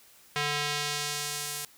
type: tone with band-pass filter sweep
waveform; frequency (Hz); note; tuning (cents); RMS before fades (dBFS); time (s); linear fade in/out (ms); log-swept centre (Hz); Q
square; 146.83; D3; 0; -32; 0.36-1.65; 0; 2700 to 11000; 0.78
effects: white hiss -57 dBFS RMS until 1.77 s